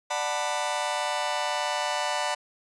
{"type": "chord", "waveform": "sawtooth", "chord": "B minor seventh", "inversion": "first", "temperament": "just", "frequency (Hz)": [592.7, 740.8, 889, 987.8], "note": ["D5", "F#5", "A5", "B5"], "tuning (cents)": [16, 2, 18, 0], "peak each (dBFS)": -28, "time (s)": [0.1, 2.35], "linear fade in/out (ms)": 10, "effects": ["resampled to 22050 Hz"]}